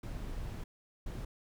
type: noise bursts at uneven times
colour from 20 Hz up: brown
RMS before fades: -40 dBFS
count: 2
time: 0.03-0.64 / 1.06-1.25 s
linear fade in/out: 5 ms
effects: none